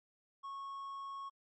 triangle tone, 1100 Hz, C#6, 14 cents flat, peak -40 dBFS, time 0.43-1.3 s, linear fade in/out 20 ms, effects MP3 32 kbps

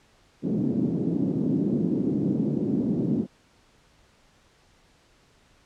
white band-pass noise, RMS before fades -25 dBFS, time 0.42-3.27 s, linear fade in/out 50 ms, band 160 to 290 Hz, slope 24 dB/octave, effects pink hiss -60 dBFS RMS until 5.65 s + low-pass 7000 Hz 12 dB/octave

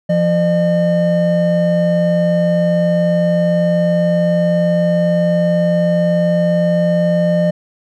triangle tone pair together, 172.78 / 606 Hz, F3 / D#5, -18 / -46 cents, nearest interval octave + minor seventh, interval 2172 cents, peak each -12 dBFS, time 0.09-7.51 s, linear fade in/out 10 ms, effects none

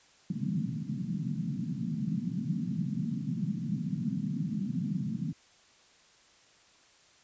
pink band-pass noise, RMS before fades -33 dBFS, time 0.3-5.33 s, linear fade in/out 5 ms, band 140 to 240 Hz, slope 48 dB/octave, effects white hiss -61 dBFS RMS until 7.23 s + resampled to 16000 Hz

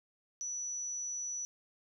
sine tone, 5920 Hz, F#8, in tune, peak -36 dBFS, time 0.41-1.45 s, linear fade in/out 0 ms, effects none

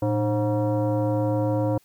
sine tone with frequency modulation, 113.5 Hz, A#2, 46 cents flat, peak -20 dBFS, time 0.02-1.78 s, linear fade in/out 5 ms, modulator 418 Hz, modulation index 1.3, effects white hiss -61 dBFS RMS until 1.84 s

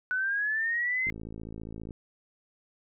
sine linear sweep, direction up, 1480 to 2093 Hz, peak -26 dBFS, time 0.11-1.1 s, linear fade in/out 0 ms
click train, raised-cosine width 3 ms, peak -28 dBFS, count 47, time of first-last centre 1.07-1.908 s, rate 54.9 Hz
effects none

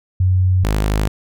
sine / sawtooth tone pair in turn, 92.4 / 51.96 Hz, F#2 / G#1, -2 / +2 cents, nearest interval minor seventh, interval 996 cents, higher first, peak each -11 dBFS, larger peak neither, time 0.2-0.64 / 0.64-1.08 s, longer neither, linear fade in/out 5 ms, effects none

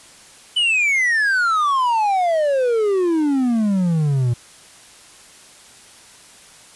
triangle exponential sweep, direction down, 3014 to 116.54 Hz, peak -13 dBFS, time 0.56-4.34 s, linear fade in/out 10 ms, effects white hiss -45 dBFS RMS until 6.75 s + resampled to 24000 Hz

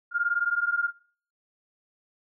sine beating tone pair, 1400 / 1419 Hz, F6 / F6, +4 / +27 cents, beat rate 19 Hz, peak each -27 dBFS, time 0.11-0.91 s, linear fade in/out 50 ms, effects noise-tail reverb RT60 0.5 s tail -21 dB re dry

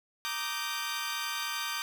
15% pulse chord, Eb major seventh, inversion second, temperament equal with one note detuned, 932.3 / 1174.7 / 1244.5 / 1551.8 Hz, Bb5 / D6 / Eb6 / G6, 0 / 0 / 0 / -18 cents, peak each -34 / -30 / -36 / -30 dBFS, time 0.25-1.82 s, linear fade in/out 0 ms, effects none

